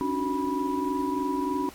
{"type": "tone cluster", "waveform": "sine", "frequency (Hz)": [277.8, 301, 370.3, 980], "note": ["C#4", "D4", "F#4", "B5"], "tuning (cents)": [4, 43, 1, -14], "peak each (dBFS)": [-29, -32, -32, -30], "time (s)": [0.01, 1.69], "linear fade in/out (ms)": 0, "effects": ["pink hiss -48 dBFS RMS until 1.74 s", "AAC 64 kbps"]}